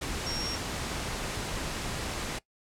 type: tone in noise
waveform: sine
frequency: 5560 Hz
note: F8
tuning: 9 cents flat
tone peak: -33 dBFS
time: 0.26-0.56 s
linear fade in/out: 10 ms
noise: pink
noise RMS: -34 dBFS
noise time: 0.01-2.39 s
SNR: -2 dB
effects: noise-tail reverb RT60 0.1 s tail -20 dB re dry + low-pass 9000 Hz 12 dB/octave